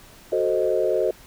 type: chord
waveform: sine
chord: F# diminished seventh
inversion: none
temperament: equal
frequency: 370 / 440 / 523.3 / 622.3 Hz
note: F#4 / A4 / C5 / Eb5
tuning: 0 / 0 / 0 / 0 cents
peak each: -24 dBFS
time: 0.32-1.11 s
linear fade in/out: 5 ms
effects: tanh soft clip ceiling -8 dBFS + pink hiss -48 dBFS RMS until 1.26 s